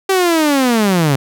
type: linear sweep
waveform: sawtooth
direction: down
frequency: 390.4 to 130 Hz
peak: -7 dBFS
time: 0.09-1.16 s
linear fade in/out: 5 ms
effects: none